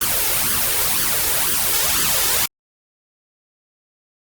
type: noise with flanger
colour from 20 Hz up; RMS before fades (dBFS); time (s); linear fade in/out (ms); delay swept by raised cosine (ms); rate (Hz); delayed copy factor
white; -18; 0.01-2.46; 5; 0.62 to 2.32; 2; +0.75
effects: Opus 24 kbps